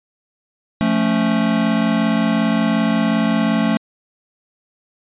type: chord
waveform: square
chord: F augmented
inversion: none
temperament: equal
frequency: 174.61 / 220 / 277.2 Hz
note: F3 / A3 / C#4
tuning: 0 / 0 / 0 cents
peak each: -23 / -17 / -22 dBFS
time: 0.81-3.77 s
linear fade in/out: 0 ms
effects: resampled to 8000 Hz